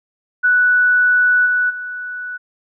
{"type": "tone with level steps", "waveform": "sine", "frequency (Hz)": 1480, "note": "F#6", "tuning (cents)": 0, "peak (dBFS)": [-10, -13, -24], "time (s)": [0.43, 2.38], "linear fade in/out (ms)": 20, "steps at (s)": [1.45, 1.69], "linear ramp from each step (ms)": 20, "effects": []}